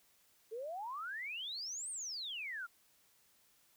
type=exponential two-way sweep; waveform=sine; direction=up then down; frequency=426.7 to 8900 to 1337 Hz; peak=-40 dBFS; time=0.51-2.67 s; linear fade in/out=20 ms; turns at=1.9 s; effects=white hiss -70 dBFS RMS until 3.76 s